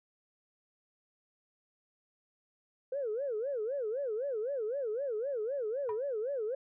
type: tone with vibrato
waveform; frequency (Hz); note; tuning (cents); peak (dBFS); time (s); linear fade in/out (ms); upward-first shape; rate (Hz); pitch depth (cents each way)
sine; 491.4; B4; -9; -31; 2.92-6.55; 5; sine; 3.9; 270
type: tone with exponential decay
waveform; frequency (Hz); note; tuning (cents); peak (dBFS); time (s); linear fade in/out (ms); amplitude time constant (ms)
sine; 974; B5; -24; -32; 5.89-6.02; 2; 27
effects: tanh soft clip ceiling -27 dBFS